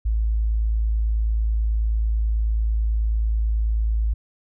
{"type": "tone", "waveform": "sine", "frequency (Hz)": 54.6, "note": "A1", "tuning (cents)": -13, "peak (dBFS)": -18, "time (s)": [0.05, 4.14], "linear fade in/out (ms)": 10, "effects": []}